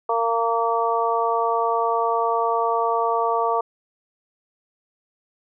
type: harmonic tone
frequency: 230 Hz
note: A#3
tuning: 23 cents flat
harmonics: 2 / 3 / 4 / 5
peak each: -24 / -24 / -24 / -24 dBFS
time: 0.09-3.61 s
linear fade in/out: 5 ms
effects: none